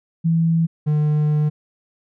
sine / triangle tone pair in turn, 164.81 / 150.63 Hz, E3 / D3, 0 / +44 cents, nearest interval major second, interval 156 cents, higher first, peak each -14 / -13 dBFS, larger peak second, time 0.24-0.67 / 0.86-1.5 s, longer second, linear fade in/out 20 ms, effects none

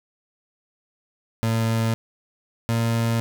30% pulse tone pair in turn, 113.2 / 115.31 Hz, A2 / A#2, +50 / -18 cents, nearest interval unison, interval 32 cents, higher second, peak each -17 dBFS, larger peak neither, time 1.43-1.94 / 2.69-3.2 s, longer neither, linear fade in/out 0 ms, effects none

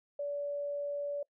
sine tone, 575 Hz, D5, 37 cents flat, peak -33 dBFS, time 0.19-1.23 s, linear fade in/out 5 ms, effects noise-tail reverb RT60 0.1 s tail -23 dB re dry

